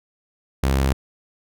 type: tone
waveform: sawtooth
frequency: 67.3 Hz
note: C2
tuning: 49 cents sharp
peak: -13 dBFS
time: 0.63-0.93 s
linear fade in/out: 5 ms
effects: none